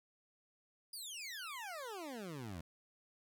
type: exponential sweep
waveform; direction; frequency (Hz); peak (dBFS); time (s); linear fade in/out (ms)
20% pulse; down; 4978 to 77.78; -39; 0.93-2.61; 5
effects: none